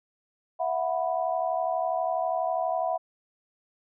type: chord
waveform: sine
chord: E suspended second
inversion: none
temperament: equal with one note detuned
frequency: 659.3 / 731.5 / 987.8 Hz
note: E5 / F#5 / B5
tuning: 0 / -20 / 0 cents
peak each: -28 / -28 / -34 dBFS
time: 0.59-2.98 s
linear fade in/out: 20 ms
effects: none